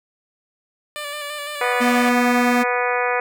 10% pulse tone with vibrato, 587.3 Hz, D5, in tune, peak -19 dBFS, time 0.96-2.09 s, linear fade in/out 0 ms, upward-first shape square, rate 5.9 Hz, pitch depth 25 cents each way
harmonic tone, 246 Hz, B3, 7 cents flat, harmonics 2 / 3 / 4 / 5 / 6 / 7 / 8 / 9 / 10, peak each -23 / -25 / -26 / -27 / -28 / -28 / -29 / -30 / -30 dBFS, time 1.61-3.2 s, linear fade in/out 2 ms
square tone, 242.7 Hz, B3, 30 cents flat, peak -18 dBFS, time 1.8-2.64 s, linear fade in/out 20 ms
effects none

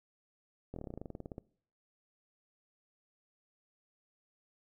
slowing click train, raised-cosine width 2 ms, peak -29 dBFS, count 17, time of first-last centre 0.74-1.381 s, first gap 23 ms, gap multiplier 1.07, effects noise-tail reverb RT60 0.6 s tail -23 dB re dry

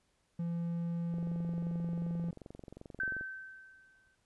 triangle tone, 169.9 Hz, F3, 47 cents flat, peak -31 dBFS, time 0.39-2.31 s, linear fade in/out 5 ms
click train, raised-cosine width 2 ms, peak -34 dBFS, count 48, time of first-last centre 1.14-3.21 s, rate 22.7 Hz
sine tone with exponential decay, 1544 Hz, G6, 27 cents flat, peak -30 dBFS, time 3-4.15 s, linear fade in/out 2 ms, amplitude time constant 250 ms
effects pink hiss -75 dBFS RMS until 4.25 s + resampled to 24000 Hz

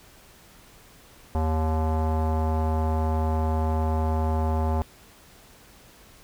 square tone with low-pass filter, 79.1 Hz, D#2, 29 cents sharp, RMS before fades -24 dBFS, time 1.35-4.82 s, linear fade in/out 0 ms, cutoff 860 Hz, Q 3.1, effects pink hiss -52 dBFS RMS until 6.23 s

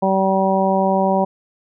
harmonic tone, 192 Hz, G3, 36 cents flat, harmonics 1 / 2 / 3 / 4 / 5, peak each -19 / -23 / -19 / -20 / -22 dBFS, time 0.02-1.25 s, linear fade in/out 10 ms, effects none

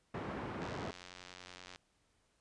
pink band-pass noise, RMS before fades -42 dBFS, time 0.14-0.91 s, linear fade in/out 5 ms, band 110 to 1500 Hz, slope 12 dB/octave
click train, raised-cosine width 0.2 ms, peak -32 dBFS, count 104, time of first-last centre 0.62-1.759 s, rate 90.4 Hz
effects pink hiss -75 dBFS RMS until 2.4 s + resampled to 22050 Hz

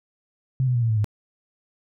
sine tone with pitch steps, 130.81 / 125.19 / 119.81 / 114.67 / 109.74 / 105.03 Hz, C3 / B2 / A#2 / A#2 / A2 / G#2, 0 / +24 / +48 / -28 / -4 / +20 cents, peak -18 dBFS, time 0.6-1.044 s, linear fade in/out 0 ms, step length 74 ms, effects none

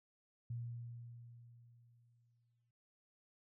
sine tone with exponential decay, 118.5 Hz, A#2, 29 cents sharp, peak -39 dBFS, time 0.5-2.71 s, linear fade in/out 5 ms, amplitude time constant 480 ms, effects none

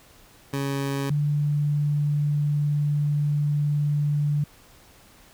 20% pulse / sine tone pair in turn, 138.59 / 146.83 Hz, C#3 / D3, 0 / 0 cents, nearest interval minor second, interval 100 cents, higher second, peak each -20 dBFS, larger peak neither, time 0.53-1.1 / 1.1-4.44 s, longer second, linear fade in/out 5 ms, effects pink hiss -53 dBFS RMS until 5.33 s

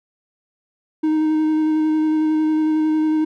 triangle tone with vibrato, 311.1 Hz, D#4, in tune, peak -13 dBFS, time 1.03-3.25 s, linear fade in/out 10 ms, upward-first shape square, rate 11 Hz, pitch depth 10 cents each way, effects none

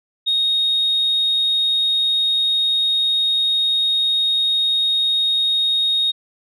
sine tone, 3729 Hz, A#7, in tune, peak -14 dBFS, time 0.26-6.12 s, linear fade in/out 20 ms, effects tanh soft clip ceiling -11 dBFS

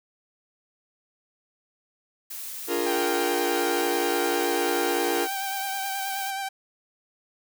blue noise, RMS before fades -36 dBFS, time 2.3-6.31 s, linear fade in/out 10 ms
40% pulse chord, Bb dominant seventh, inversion first, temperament equal with one note detuned, 290 / 349.2 / 415.3 / 466.2 Hz, D4 / F4 / Ab4 / Bb4, -22 / 0 / 0 / 0 cents, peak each -32 / -27 / -31 / -28 dBFS, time 2.67-5.28 s, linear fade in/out 50 ms
sawtooth tone with vibrato, 781 Hz, G5, 7 cents flat, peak -25 dBFS, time 2.86-6.49 s, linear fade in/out 10 ms, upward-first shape sine, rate 9.4 Hz, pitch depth 27 cents each way
effects none

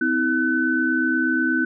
sine tone cluster, 254.5 / 322.8 / 1509 Hz, C4 / E4 / F#6, -48 / -36 / +34 cents, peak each -23 / -23 / -21 dBFS, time 0.01-1.65 s, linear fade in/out 5 ms, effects none

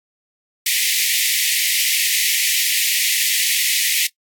pink high-pass noise, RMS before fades -18 dBFS, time 0.66-4.07 s, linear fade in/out 5 ms, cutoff 1900 Hz, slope 96 dB/octave, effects noise-tail reverb RT60 0.1 s tail -20 dB re dry + AAC 64 kbps

